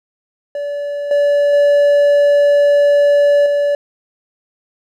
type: tone with level steps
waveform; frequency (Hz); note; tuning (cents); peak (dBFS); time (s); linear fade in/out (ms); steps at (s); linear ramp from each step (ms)
triangle; 576; D5; -34; -17 / -8 / -6 / -10; 0.55-3.75; 2; 1.11 / 1.53 / 3.46; 2
effects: none